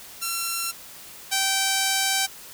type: tone pair in turn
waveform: 5% pulse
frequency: 1358 / 775.9 Hz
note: F6 / G5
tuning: -49 / -18 cents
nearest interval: minor seventh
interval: 969 cents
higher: first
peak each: -14 / -9 dBFS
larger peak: second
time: 0.21-0.72 / 1.31-2.27 s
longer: second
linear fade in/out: 20 ms
effects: white hiss -43 dBFS RMS until 2.53 s